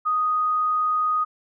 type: tone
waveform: sine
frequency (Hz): 1244.5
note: D#6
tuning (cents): 0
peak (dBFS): -19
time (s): 0.05-1.25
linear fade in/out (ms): 20
effects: none